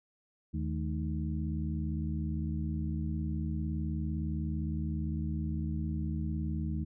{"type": "harmonic tone with a mistuned harmonic", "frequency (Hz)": 77.78, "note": "D#2", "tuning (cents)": 0, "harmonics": [1, 2, 3, 4], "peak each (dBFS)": [-34, -36, -38, -42], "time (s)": [0.53, 6.85], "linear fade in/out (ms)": 20, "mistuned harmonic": 3, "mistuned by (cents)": -140, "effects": []}